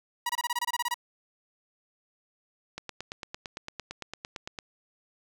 sawtooth tone bursts, 963 Hz, B5, 44 cents flat, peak -23 dBFS, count 12, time 0.26-0.943 s, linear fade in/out 5 ms, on 34 ms, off 25 ms
click train, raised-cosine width 0.2 ms, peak -19 dBFS, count 17, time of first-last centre 2.78-4.588 s, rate 8.85 Hz
effects none

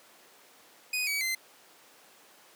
sawtooth tone with pitch steps, 2492 / 2272 / 2071 Hz, D#7 / C#7 / C7, +2 / +42 / -18 cents, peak -25 dBFS, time 0.93-1.35 s, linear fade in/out 5 ms, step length 140 ms, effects pink hiss -56 dBFS RMS until 2.55 s + high-pass 400 Hz 12 dB/octave

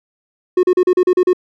triangle tone bursts, 363.9 Hz, F#4, 29 cents flat, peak -7 dBFS, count 8, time 0.57-1.332 s, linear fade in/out 5 ms, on 62 ms, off 38 ms, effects none

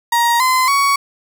35% pulse tone with pitch steps, 942 / 1027.3 / 1120.2 Hz, A#5 / C6 / C#6, +18 / -32 / +18 cents, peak -10 dBFS, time 0.12-0.96 s, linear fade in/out 5 ms, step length 280 ms, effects none

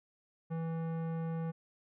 sine tone with tanh clipping, 163.9 Hz, E3, 10 cents flat, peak -36 dBFS, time 0.5-1.52 s, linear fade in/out 20 ms, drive 16 dB, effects none

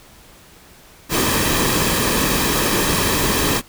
pink noise with comb filter, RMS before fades -18 dBFS, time 1.09-3.62 s, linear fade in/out 50 ms, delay 1.4 ms, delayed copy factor -0.5, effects pink hiss -46 dBFS RMS until 3.68 s

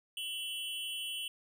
square tone with amplitude modulation, 2998 Hz, F#7, 22 cents sharp, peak -33 dBFS, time 0.17-1.28 s, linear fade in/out 2 ms, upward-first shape sine, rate 268 Hz, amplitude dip 100%, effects none

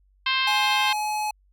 harmonic tone, 526 Hz, C5, 9 cents sharp, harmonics 2 / 3 / 4 / 5 / 6 / 7 / 8 / 9 / 10, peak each -27 / -30 / -29 / -27 / -27 / -31 / -32 / -40 / -43 dBFS, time 0.26-0.93 s, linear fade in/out 5 ms
square tone with pitch glide, 839 to 849.2 Hz, G#5 to G#5, +17 to +38 cents, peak -25 dBFS, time 0.47-1.31 s, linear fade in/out 5 ms, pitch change +21 cents, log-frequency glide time 0.72-1.09 s
effects added 48 Hz sine -58 dBFS peak until 1.52 s

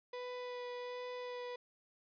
35% pulse tone with vibrato, 493.9 Hz, B4, in tune, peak -40 dBFS, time 0.13-1.56 s, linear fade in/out 5 ms, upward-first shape sine, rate 1.3 Hz, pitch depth 10 cents each way, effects resampled to 11025 Hz + 13-bit

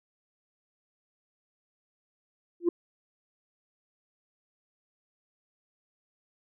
sine tone with exponential growth, 345.6 Hz, F4, 18 cents flat, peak -15 dBFS, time 2.6-2.69 s, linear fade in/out 5 ms, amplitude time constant 18 ms, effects tanh soft clip ceiling -16 dBFS

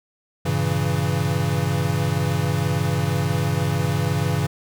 square chord, G diminished seventh, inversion none, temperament equal, 98 / 116.54 / 138.59 / 164.81 Hz, G2 / Bb2 / Db3 / Fb3, 0 / 0 / 0 / 0 cents, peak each -26 / -29 / -24 / -26 dBFS, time 0.45-4.47 s, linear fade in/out 10 ms, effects none

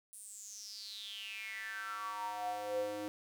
square tone with high-pass filter sweep, 103.83 Hz, G#2, in tune, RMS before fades -42 dBFS, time 0.13-3.08 s, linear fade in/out 0 ms, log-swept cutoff 9700 to 370 Hz, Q 8.5, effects none

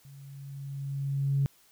sine tone with level ramp, 138.59 Hz, C#3, in tune, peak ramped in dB -47 to -21 dBFS, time 0.05-1.46 s, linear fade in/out 0 ms, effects tanh soft clip ceiling -17 dBFS + white hiss -62 dBFS RMS until 1.71 s

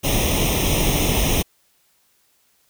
pink noise with comb filter, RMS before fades -19 dBFS, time 0.03-1.43 s, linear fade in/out 20 ms, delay 0.33 ms, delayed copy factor +0.85, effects white hiss -62 dBFS RMS until 2.69 s

